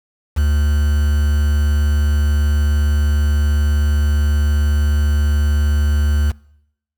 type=tone with quantisation; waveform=triangle; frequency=73.42 Hz; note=D2; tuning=in tune; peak=-10 dBFS; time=0.36-6.32 s; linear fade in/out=20 ms; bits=5; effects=noise-tail reverb RT60 0.8 s tail -24 dB re dry